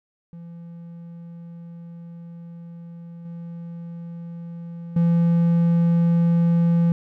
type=tone with level steps; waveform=triangle; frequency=169.5 Hz; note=E3; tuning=49 cents sharp; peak=-34 / -30 / -13 dBFS; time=0.33-6.92 s; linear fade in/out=0 ms; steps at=3.25 / 4.96 s; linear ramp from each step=5 ms; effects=none